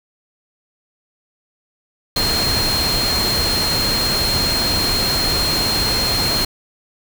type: tone in noise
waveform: sine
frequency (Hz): 4214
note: C8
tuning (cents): +12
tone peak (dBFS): -18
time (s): 2.16-6.45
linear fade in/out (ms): 5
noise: pink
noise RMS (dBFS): -21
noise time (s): 2.16-6.45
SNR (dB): 0
effects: none